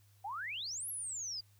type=exponential two-way sweep; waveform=sine; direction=up then down; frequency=748 to 11540 to 4718 Hz; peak=-38 dBFS; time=0.24-1.41 s; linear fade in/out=10 ms; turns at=0.89 s; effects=added 101 Hz sine -63 dBFS peak until 1.59 s + white hiss -71 dBFS RMS until 1.59 s